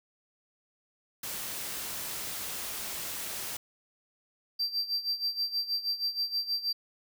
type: noise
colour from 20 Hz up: white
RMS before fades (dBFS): -37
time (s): 1.23-3.57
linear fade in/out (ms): 5
type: tone with tremolo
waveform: triangle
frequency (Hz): 4699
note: D8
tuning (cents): 0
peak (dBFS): -25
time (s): 4.59-6.73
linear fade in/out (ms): 10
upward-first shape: sine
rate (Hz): 6.3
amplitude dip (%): 80
effects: none